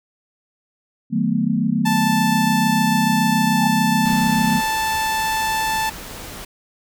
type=chord; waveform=sine; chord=B dominant seventh; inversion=first; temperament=equal with one note detuned; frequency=153.07 / 185 / 220 / 246.9 Hz; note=D#3 / F#3 / A3 / B3; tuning=-28 / 0 / 0 / 0 cents; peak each=-25 / -22 / -20 / -22 dBFS; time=1.1-4.62 s; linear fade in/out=50 ms
type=tone; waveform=sawtooth; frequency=880 Hz; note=A5; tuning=in tune; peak=-15 dBFS; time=1.85-5.9 s; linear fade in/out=10 ms
type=tone with exponential growth; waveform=sine; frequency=830 Hz; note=G#5; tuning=1 cent flat; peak=-18 dBFS; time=3.4-3.67 s; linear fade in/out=5 ms; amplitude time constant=58 ms
type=noise; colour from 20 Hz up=pink; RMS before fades=-34 dBFS; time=4.05-6.45 s; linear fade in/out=5 ms
effects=none